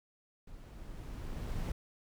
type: noise with level ramp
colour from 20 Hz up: brown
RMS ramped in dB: -51 to -35 dBFS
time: 0.47-1.72 s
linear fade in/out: 5 ms
effects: none